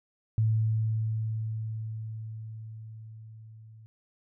sine tone with level ramp, 110.3 Hz, A2, 5 cents sharp, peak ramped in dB -21 to -48 dBFS, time 0.38-3.86 s, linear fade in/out 0 ms, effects none

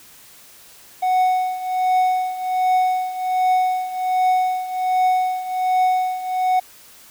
triangle tone with tremolo, 740 Hz, F#5, in tune, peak -11 dBFS, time 1.02-6.6 s, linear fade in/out 10 ms, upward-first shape triangle, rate 1.3 Hz, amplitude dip 80%, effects white hiss -46 dBFS RMS until 7.1 s

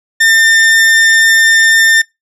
40% pulse tone, 1802 Hz, A6, 41 cents sharp, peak -5 dBFS, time 0.2-2.02 s, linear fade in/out 10 ms, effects noise-tail reverb RT60 0.2 s tail -26 dB re dry + low-pass 11000 Hz 12 dB/octave

